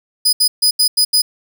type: tone bursts at uneven times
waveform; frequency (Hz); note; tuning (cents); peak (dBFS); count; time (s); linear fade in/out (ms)
sawtooth; 4978; D#8; 0; -7; 6; 0.25-0.33 / 0.4-0.48 / 0.62-0.71 / 0.79-0.88 / 0.97-1.05 / 1.13-1.22; 10
effects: none